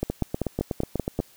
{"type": "two click trains", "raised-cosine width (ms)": 2, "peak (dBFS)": [-12, -11], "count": [10, 7], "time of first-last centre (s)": [[0.1, 1.202], [0.03, 1.191]], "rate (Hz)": [8.17, 5.17], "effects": ["white hiss -55 dBFS RMS until 1.36 s"]}